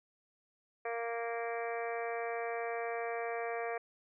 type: harmonic tone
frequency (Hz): 232.3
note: A#3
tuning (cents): -6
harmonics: 2 / 3 / 4 / 5 / 6 / 7 / 8 / 9 / 10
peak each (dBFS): -38 / -39 / -51 / -46 / -53 / -48 / -47 / -52 / -47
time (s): 0.85-3.78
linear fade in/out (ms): 5
effects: none